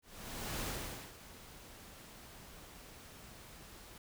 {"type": "noise with ADSR envelope", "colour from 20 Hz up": "pink", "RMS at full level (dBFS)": -39, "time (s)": [0.02, 3.98], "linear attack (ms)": 590, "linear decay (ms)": 510, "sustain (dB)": -15, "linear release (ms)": 3, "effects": []}